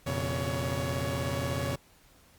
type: tone cluster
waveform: sawtooth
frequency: 87.1 / 120.6 / 137.1 / 561 Hz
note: F2 / B2 / C#3 / C#5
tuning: -4 / -41 / -19 / +21 cents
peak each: -31 dBFS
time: 0.06-1.76 s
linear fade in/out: 10 ms
effects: pink hiss -60 dBFS RMS until 2.38 s + Opus 48 kbps